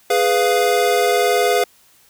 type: chord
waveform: square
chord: F diminished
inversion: first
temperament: equal with one note detuned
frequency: 415.3 / 496.5 / 698.5 Hz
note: Ab4 / Cb5 / F5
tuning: 0 / +9 / 0 cents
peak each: -19 dBFS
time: 0.1-1.64 s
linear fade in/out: 5 ms
effects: white hiss -53 dBFS RMS until 2.09 s